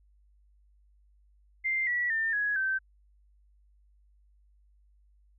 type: tone with pitch steps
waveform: sine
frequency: 2093 / 1941.6 / 1801.1 / 1670.8 / 1550 Hz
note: C7 / B6 / A6 / G#6 / G6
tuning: 0 / -30 / +40 / +10 / -20 cents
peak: -26 dBFS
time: 1.64-2.79 s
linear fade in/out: 20 ms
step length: 230 ms
effects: added 50 Hz sine -60 dBFS peak until 5.38 s

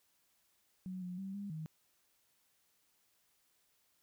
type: tone with pitch steps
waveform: sine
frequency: 185.3 / 179.9 / 193 / 201.4 / 157.6 Hz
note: F#3 / F#3 / G3 / G3 / D#3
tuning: +3 / -48 / -27 / +47 / +23 cents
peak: -40 dBFS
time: 0.86-1.66 s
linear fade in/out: 0 ms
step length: 160 ms
effects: white hiss -75 dBFS RMS until 4.02 s

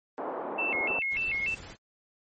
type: band-pass noise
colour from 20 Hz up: white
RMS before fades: -35 dBFS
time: 0.18-0.99 s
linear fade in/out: 0 ms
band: 260 to 970 Hz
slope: 24 dB/octave
type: tone with vibrato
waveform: sine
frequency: 2400 Hz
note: D7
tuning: 37 cents sharp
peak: -27 dBFS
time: 0.58-1.55 s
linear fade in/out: 10 ms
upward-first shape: square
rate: 3.4 Hz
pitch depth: 180 cents each way
type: clicks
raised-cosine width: 2 ms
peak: -34 dBFS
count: 9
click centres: 0.752 / 0.808 / 0.905 / 0.99 / 1.279 / 1.346 / 1.485 / 1.54 / 1.603 s
type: noise with tremolo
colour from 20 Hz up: pink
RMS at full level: -44 dBFS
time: 1.1-1.77 s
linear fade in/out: 50 ms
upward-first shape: sine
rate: 17 Hz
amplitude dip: 25%
effects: MP3 32 kbps

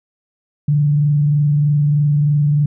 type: tone with frequency modulation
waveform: sine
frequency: 146.83 Hz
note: D3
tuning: in tune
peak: -11 dBFS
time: 0.68-2.66 s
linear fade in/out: 5 ms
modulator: 23.2 Hz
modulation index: 0.22
effects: none

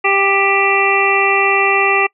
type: harmonic tone with a mistuned harmonic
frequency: 393.9 Hz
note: G4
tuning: 8 cents sharp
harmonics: 1 / 2 / 3 / 5 / 6 / 7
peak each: -18 / -18 / -18 / -18 / -18 / -18 dBFS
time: 0.04-2.07 s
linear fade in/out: 10 ms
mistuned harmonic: 7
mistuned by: -32 cents
effects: noise-tail reverb RT60 0.1 s tail -25 dB re dry

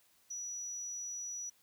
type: tone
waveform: sine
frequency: 5870 Hz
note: F#8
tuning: 15 cents flat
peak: -39 dBFS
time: 0.3-1.5 s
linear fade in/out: 10 ms
effects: white hiss -69 dBFS RMS until 1.62 s

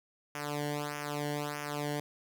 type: tone with flanger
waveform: sawtooth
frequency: 146.83 Hz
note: D3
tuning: in tune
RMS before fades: -36 dBFS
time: 0.35-2 s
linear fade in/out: 2 ms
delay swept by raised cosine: 0.24 to 0.81 ms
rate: 1.6 Hz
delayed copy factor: -0.95
effects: 11-bit

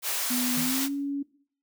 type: high-pass noise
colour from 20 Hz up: white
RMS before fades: -29 dBFS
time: 0.02-0.89 s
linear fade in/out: 50 ms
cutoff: 600 Hz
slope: 12 dB/octave
type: tone with pitch glide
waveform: sine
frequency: 247.6 to 281.2 Hz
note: B3 to C#4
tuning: +5 to +25 cents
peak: -27 dBFS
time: 0.3-1.23 s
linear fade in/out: 10 ms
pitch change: +220 cents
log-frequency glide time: 0.6-0.91 s
type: tone with exponential decay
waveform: triangle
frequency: 164.81 Hz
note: E3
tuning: in tune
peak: -29 dBFS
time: 0.57-0.87 s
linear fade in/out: 5 ms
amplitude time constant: 64 ms
effects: noise-tail reverb RT60 0.5 s tail -18 dB re dry

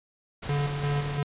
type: noise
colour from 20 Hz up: pink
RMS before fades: -37 dBFS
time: 0.42-1.18 s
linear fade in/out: 10 ms
type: tone with tremolo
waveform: square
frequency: 143.8 Hz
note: D3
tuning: 36 cents flat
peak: -25 dBFS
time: 0.49-1.23 s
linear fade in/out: 2 ms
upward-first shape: square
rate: 2.9 Hz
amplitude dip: 50%
effects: resampled to 8000 Hz

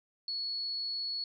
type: tone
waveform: sine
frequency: 4383 Hz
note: C#8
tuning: 20 cents flat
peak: -33 dBFS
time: 0.28-1.24 s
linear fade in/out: 2 ms
effects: none

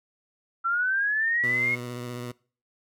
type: linear sweep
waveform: sine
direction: up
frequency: 1337 to 2182 Hz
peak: -22 dBFS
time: 0.64-1.76 s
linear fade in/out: 20 ms
type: tone with vibrato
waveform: 15% pulse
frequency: 122.1 Hz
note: B2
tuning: 19 cents flat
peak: -27 dBFS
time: 1.43-2.32 s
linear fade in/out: 10 ms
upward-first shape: sine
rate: 15 Hz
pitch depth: 26 cents each way
effects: noise-tail reverb RT60 0.4 s tail -22 dB re dry

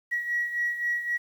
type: beating tone pair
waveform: sine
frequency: 1916 / 1919.8 Hz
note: A#6 / B6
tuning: +47 / -50 cents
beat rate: 3.8 Hz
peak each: -26 / -32 dBFS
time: 0.11-1.18 s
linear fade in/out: 20 ms
effects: tanh soft clip ceiling -18 dBFS + 9-bit

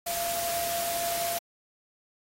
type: tone in noise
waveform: sine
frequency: 686 Hz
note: F5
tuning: 31 cents flat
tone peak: -31 dBFS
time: 0.06-1.39 s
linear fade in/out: 10 ms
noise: white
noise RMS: -33 dBFS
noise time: 0.06-1.39 s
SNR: -1 dB
effects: AAC 48 kbps

